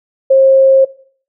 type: tone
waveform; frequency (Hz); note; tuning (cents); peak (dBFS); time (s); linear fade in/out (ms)
sine; 535; C5; +38; -4; 0.3-0.85; 10
effects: noise-tail reverb RT60 0.5 s tail -19 dB re dry